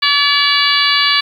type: harmonic tone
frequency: 573 Hz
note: D5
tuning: 43 cents flat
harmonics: 2 / 3 / 4 / 5 / 6 / 7 / 8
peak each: -18 / -18 / -18 / -18 / -18 / -18 / -18 dBFS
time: 0.02-1.21 s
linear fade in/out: 10 ms
effects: 7-bit